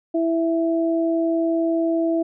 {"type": "tone pair together", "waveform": "sine", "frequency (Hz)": [330, 661.2], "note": ["E4", "E5"], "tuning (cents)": [2, 5], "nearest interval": "octave", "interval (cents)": 1203, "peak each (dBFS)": [-19, -23], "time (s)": [0.14, 2.23], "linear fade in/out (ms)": 10, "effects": []}